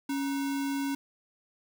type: tone with sample-and-hold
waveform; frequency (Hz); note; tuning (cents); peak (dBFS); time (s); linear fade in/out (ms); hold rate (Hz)
sine; 277.2; C#4; 0; -28; 0.09-0.95; 5; 1225
effects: none